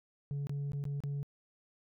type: tone with dropouts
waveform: sine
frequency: 141.9 Hz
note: C#3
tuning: 41 cents sharp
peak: -31 dBFS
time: 0.31-1.23 s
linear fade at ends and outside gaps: 0 ms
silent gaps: 0.47-0.495 / 0.719-0.733 / 0.84-0.853 / 1.004-1.037 s
effects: tanh soft clip ceiling -33 dBFS